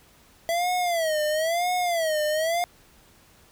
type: tone with vibrato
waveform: square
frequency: 662 Hz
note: E5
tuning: 7 cents sharp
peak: -23 dBFS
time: 0.49-2.64 s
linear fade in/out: 0 ms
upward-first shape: sine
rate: 1 Hz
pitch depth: 160 cents each way
effects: pink hiss -56 dBFS RMS until 3.51 s